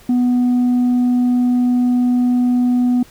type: tone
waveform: sine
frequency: 246.8 Hz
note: B3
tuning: 1 cent flat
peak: -9 dBFS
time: 0.09-3.03 s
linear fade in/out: 5 ms
effects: tanh soft clip ceiling -11 dBFS + pink hiss -46 dBFS RMS until 3.1 s